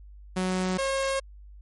sawtooth tone pair in turn, 185 / 540.5 Hz, F#3 / C#5, 0 / -44 cents, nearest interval octave + perfect fifth, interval 1856 cents, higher second, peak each -21 dBFS, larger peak neither, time 0.36-0.78 / 0.78-1.2 s, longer neither, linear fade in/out 10 ms, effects added 50 Hz sine -44 dBFS peak until 1.61 s + MP3 48 kbps

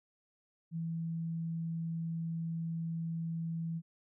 sine tone, 164.9 Hz, E3, 1 cent sharp, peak -34 dBFS, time 0.71-3.82 s, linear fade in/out 50 ms, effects none

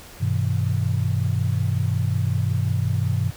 sine chord, G augmented, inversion none, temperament equal with one note detuned, 98 / 123.47 / 159.66 Hz, G2 / B2 / D#3, 0 / 0 / +45 cents, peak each -22 / -23 / -27 dBFS, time 0.2-3.31 s, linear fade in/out 20 ms, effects pink hiss -43 dBFS RMS until 3.36 s

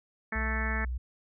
harmonic tone, 220 Hz, A3, in tune, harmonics 1 / 2 / 3 / 4 / 5 / 6 / 7 / 8 / 9 / 10, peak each -38 / -44 / -44 / -42 / -45 / -40 / -42 / -34 / -41 / -40 dBFS, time 0.32-0.85 s, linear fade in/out 5 ms
sine tone with vibrato, 61.74 Hz, B1, in tune, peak -30 dBFS, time 0.35-0.98 s, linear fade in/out 10 ms, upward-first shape sine, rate 18 Hz, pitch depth 27 cents each way
effects none

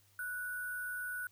sine tone with sample-and-hold, 1476 Hz, F#6, 5 cents flat, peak -37 dBFS, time 0.19-1.27 s, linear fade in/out 2 ms, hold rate 11025 Hz, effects added 99 Hz sine -69 dBFS peak until 1.31 s + white hiss -69 dBFS RMS until 1.31 s

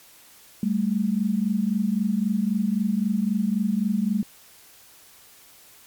sine tone pair together, 196.1 / 219.9 Hz, G3 / A3, +1 / -1 cents, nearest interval major second, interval 198 cents, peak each -23 dBFS, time 0.63-4.23 s, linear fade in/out 2 ms, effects white hiss -51 dBFS RMS until 5.86 s + MP3 96 kbps

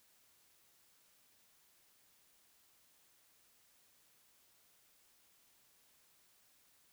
silence, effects white hiss -70 dBFS RMS until 6.92 s

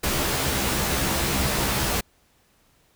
pink noise with comb filter, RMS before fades -24 dBFS, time 0.03-2.01 s, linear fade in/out 10 ms, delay 15 ms, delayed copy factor +0.9, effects pink hiss -62 dBFS RMS until 2.95 s

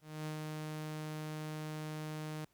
sawtooth tone with ADSR envelope, 154.3 Hz, D#3, 14 cents flat, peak -34 dBFS, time 0.01-2.45 s, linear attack 250 ms, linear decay 100 ms, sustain -2 dB, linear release 6 ms, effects pink hiss -74 dBFS RMS until 2.53 s

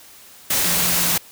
sine tone in noise, 174.1 Hz, F3, 5 cents flat, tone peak -30 dBFS, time 0.65-1.17 s, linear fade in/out 5 ms, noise white, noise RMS -19 dBFS, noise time 0.5-1.18 s, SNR -14 dB, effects white hiss -45 dBFS RMS until 1.31 s

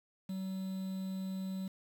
triangle tone with quantisation, 190 Hz, F#3, 46 cents sharp, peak -34 dBFS, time 0.29-1.68 s, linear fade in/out 5 ms, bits 9, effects none

